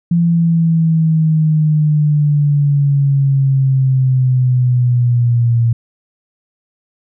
sine exponential sweep, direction down, 171.1 to 116.2 Hz, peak -9 dBFS, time 0.11-5.73 s, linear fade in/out 5 ms, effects none

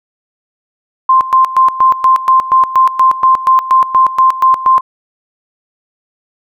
sine tone with tremolo, 1046.5 Hz, C6, in tune, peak -4 dBFS, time 1.09-4.81 s, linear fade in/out 5 ms, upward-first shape square, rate 4.2 Hz, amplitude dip 80%, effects none

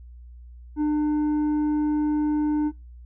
sine tone with tanh clipping, 300 Hz, D4, 37 cents sharp, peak -21 dBFS, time 0.76-2.72 s, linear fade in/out 50 ms, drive 6 dB, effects noise-tail reverb RT60 0.2 s tail -23 dB re dry + added 60 Hz sine -41 dBFS peak until 3.05 s

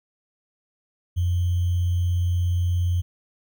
sine tone with sample-and-hold, 88.3 Hz, F2, 20 cents sharp, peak -19 dBFS, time 1.16-3.02 s, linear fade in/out 20 ms, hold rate 3150 Hz, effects none

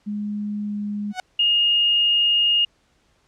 sine tone with pitch glide, 207.7 to 206.5 Hz, G#3 to G#3, 0 to -10 cents, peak -24 dBFS, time 0.06-1.13 s, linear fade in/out 20 ms, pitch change -10 cents, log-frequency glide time 0.65-0.75 s
sawtooth tone with exponential growth, 740 Hz, F#5, in tune, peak -18 dBFS, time 1.1-1.2 s, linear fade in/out 2 ms, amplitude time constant 21 ms
sine tone, 2846 Hz, F7, 32 cents sharp, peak -15 dBFS, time 1.39-2.65 s, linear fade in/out 5 ms
effects pink hiss -63 dBFS RMS until 3.27 s + low-pass 7000 Hz 12 dB/octave

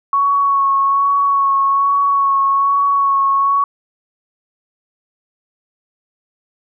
sine tone with vibrato, 1110 Hz, C#6, 2 cents sharp, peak -11 dBFS, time 0.13-3.64 s, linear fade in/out 2 ms, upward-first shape sine, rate 1.2 Hz, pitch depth 19 cents each way, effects none

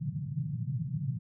pink band-pass noise, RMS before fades -34 dBFS, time 0-1.19 s, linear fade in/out 20 ms, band 120 to 160 Hz, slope 48 dB/octave, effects none

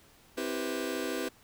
sawtooth chord, C major seventh, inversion none, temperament just, 261.6 / 327 / 392.4 / 490.5 Hz, C4 / E4 / G4 / B4, 0 / -14 / +2 / -12 cents, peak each -33 dBFS, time 0.37-1.29 s, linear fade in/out 10 ms, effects pink hiss -60 dBFS RMS until 1.43 s

